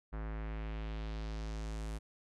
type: tone with low-pass filter sweep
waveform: square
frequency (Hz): 53.9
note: A1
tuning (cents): -35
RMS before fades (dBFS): -40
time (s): 0.12-1.99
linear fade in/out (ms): 20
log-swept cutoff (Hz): 1500 to 9900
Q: 1.5
effects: none